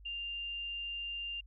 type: tone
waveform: sine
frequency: 2794 Hz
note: F7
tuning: in tune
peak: -37 dBFS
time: 0.05-1.41 s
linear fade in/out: 10 ms
effects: added 50 Hz sine -52 dBFS peak until 1.46 s